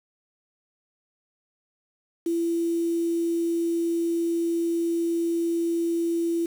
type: tone with quantisation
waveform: sine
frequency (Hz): 336.4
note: E4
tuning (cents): +35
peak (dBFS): -22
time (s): 2.26-6.46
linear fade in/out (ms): 5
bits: 7
effects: none